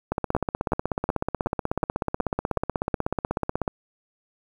two click trains, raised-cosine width 1 ms, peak -10 / -9 dBFS, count 59 / 8, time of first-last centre 0.12-3.678 / 0.35-2.943 s, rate 16.3 / 2.7 Hz, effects 8-bit

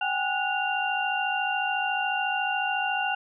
sine tone cluster, 764 / 818 / 1465 / 2781 Hz, G5 / G#5 / F#6 / F7, -45 / -26 / -18 / -8 cents, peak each -30 dBFS, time 0.01-3.15 s, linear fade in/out 5 ms, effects none

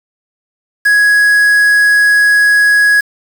triangle tone with quantisation, 1668 Hz, G#6, 7 cents sharp, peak -4 dBFS, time 0.85-3.01 s, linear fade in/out 10 ms, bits 4, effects none

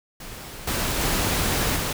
pink noise with level steps, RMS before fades -38 / -25 / -23 / -26 dBFS, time 0.2-1.93 s, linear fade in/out 5 ms, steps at 0.67 / 1 / 1.76 s, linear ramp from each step 5 ms, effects none

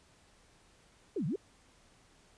sine exponential two-way sweep, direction down then up, 466.2 to 134.1 to 455.8 Hz, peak -31 dBFS, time 1.16-1.36 s, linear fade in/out 5 ms, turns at 1.26 s, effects pink hiss -64 dBFS RMS until 2.37 s + resampled to 22050 Hz

